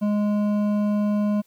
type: tone with hard clipping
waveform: sine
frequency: 207.7 Hz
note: G#3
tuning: in tune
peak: -21 dBFS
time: 0.01-1.42 s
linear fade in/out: 20 ms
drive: 9 dB
effects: white hiss -63 dBFS RMS until 1.46 s